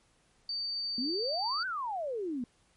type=tone; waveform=sine; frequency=4600 Hz; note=D8; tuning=37 cents flat; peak=-32 dBFS; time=0.49-1.63 s; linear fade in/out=2 ms
type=exponential two-way sweep; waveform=sine; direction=up then down; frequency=230.7 to 1568 to 230.7 Hz; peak=-32 dBFS; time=0.98-2.44 s; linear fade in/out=2 ms; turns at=1.66 s
effects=pink hiss -68 dBFS RMS until 2.76 s + MP3 48 kbps